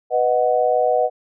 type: chord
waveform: sine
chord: B major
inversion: none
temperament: equal with one note detuned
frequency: 495.3 / 622.3 / 740 Hz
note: B4 / D#5 / F#5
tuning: +5 / 0 / 0 cents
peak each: -19 dBFS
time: 0.1-1.1 s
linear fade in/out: 50 ms
effects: none